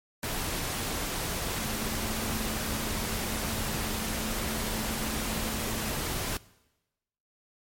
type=tone in noise; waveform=sine; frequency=220 Hz; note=A3; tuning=in tune; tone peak=-39 dBFS; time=1.53-5.91 s; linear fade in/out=2 ms; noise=pink; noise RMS=-32 dBFS; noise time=0.23-6.37 s; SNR=-10 dB; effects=noise-tail reverb RT60 1.0 s tail -21 dB re dry + MP3 64 kbps